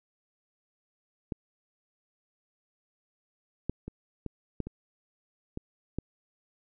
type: clicks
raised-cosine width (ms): 3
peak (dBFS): -19 / -16 / -25 / -22 / -18 / -25 / -22 / -18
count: 8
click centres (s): 1.322 / 3.696 / 3.88 / 4.263 / 4.603 / 4.67 / 5.574 / 5.986
effects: none